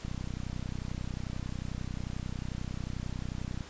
click train, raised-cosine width 5 ms, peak -24 dBFS, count 112, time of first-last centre 0.05-3.608 s, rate 31.2 Hz, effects pink hiss -49 dBFS RMS until 3.69 s + resampled to 16000 Hz

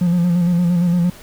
triangle tone with vibrato, 174.61 Hz, F3, in tune, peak -10 dBFS, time 0.01-1.1 s, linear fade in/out 5 ms, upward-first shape square, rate 8.7 Hz, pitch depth 38 cents each way, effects tanh soft clip ceiling -6 dBFS + pink hiss -41 dBFS RMS until 1.22 s

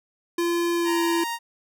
square tone with pitch glide, 343.1 to 337.2 Hz, F4 to E4, -31 to +39 cents, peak -22 dBFS, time 0.38-1.24 s, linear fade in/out 5 ms, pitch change -30 cents, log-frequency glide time 0.74-1.02 s
sawtooth tone, 932.3 Hz, A#5, in tune, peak -23 dBFS, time 0.84-1.39 s, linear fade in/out 50 ms
effects none

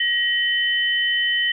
sine tone pair together, 1900 / 3034 Hz, A#6 / F#7, +33 / +43 cents, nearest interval minor sixth, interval 810 cents, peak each -20 / -21 dBFS, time 0-1.52 s, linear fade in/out 5 ms, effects none

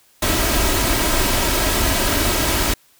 pink noise with comb filter, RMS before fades -18 dBFS, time 0.22-2.74 s, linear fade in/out 5 ms, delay 3.1 ms, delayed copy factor +0.5, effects white hiss -55 dBFS RMS until 2.99 s

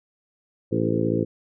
harmonic tone with a mistuned harmonic, 56 Hz, A1, 31 cents sharp, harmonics 2 / 3 / 4 / 5 / 6 / 7 / 8 / 9, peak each -28 / -28 / -29 / -28 / -26 / -30 / -30 / -30 dBFS, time 0.71-1.25 s, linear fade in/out 20 ms, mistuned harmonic 8, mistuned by -39 cents, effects none

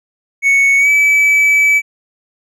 triangle tone with pitch glide, 2217 to 2298 Hz, C#7 to D7, 0 to -38 cents, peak -6 dBFS, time 0.42-1.82 s, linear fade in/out 50 ms, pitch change +62 cents, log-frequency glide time 0.78-0.89 s, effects none

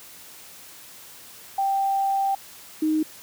sine tone pair in turn, 784 / 311.1 Hz, G5 / D#4, 0 / 0 cents, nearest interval octave + major third, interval 1600 cents, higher first, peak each -20 / -19 dBFS, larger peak second, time 1.58-2.35 / 2.82-3.03 s, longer first, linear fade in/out 5 ms, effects white hiss -45 dBFS RMS until 3.22 s + high-pass 60 Hz 12 dB/octave

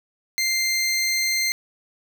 20% pulse tone, 2093 Hz, C7, in tune, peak -15 dBFS, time 0.38-1.52 s, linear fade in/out 0 ms, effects none

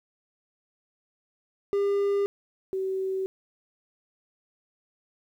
triangle / sine tone pair in turn, 401.3 / 381.3 Hz, G4 / G4, +41 / -48 cents, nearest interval minor second, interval 89 cents, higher first, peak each -20 / -26 dBFS, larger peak first, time 1.73-2.26 / 2.73-3.26 s, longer neither, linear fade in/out 0 ms, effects 10-bit

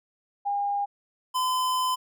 sine / square tone pair in turn, 809 / 1019.3 Hz, G#5 / C6, -46 / -46 cents, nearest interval major third, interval 400 cents, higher second, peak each -24 dBFS, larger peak neither, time 0.45-0.86 / 1.34-1.96 s, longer second, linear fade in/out 20 ms, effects none

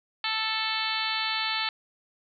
harmonic tone, 440 Hz, A4, in tune, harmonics 2 / 3 / 4 / 5 / 6 / 7 / 8 / 9 / 10, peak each -35 / -35 / -35 / -35 / -35 / -35 / -35 / -35 / -35 dBFS, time 0.24-1.69 s, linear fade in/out 2 ms, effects none

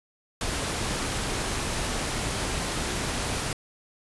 pink noise, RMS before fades -29 dBFS, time 0.41-3.53 s, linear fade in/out 2 ms, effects resampled to 24000 Hz

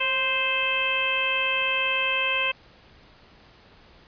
harmonic tone with a mistuned harmonic, 522 Hz, C5, 4 cents flat, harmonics 1 / 2 / 3 / 4 / 5 / 6, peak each -33 / -31 / -33 / -32 / -24 / -30 dBFS, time 0-2.52 s, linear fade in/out 10 ms, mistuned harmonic 1, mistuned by +39 cents, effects pink hiss -53 dBFS RMS until 4.07 s + resampled to 11025 Hz

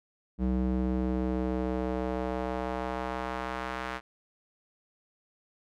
square tone with band-pass filter sweep, 63.1 Hz, B1, 38 cents sharp, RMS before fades -31 dBFS, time 0.38-4.01 s, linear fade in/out 50 ms, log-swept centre 200 to 1500 Hz, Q 1.1, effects none

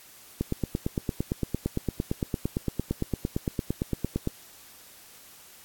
click train, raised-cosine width 3 ms, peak -13 dBFS, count 35, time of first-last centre 0.41-4.274 s, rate 8.8 Hz, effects white hiss -51 dBFS RMS until 5.64 s + AAC 64 kbps

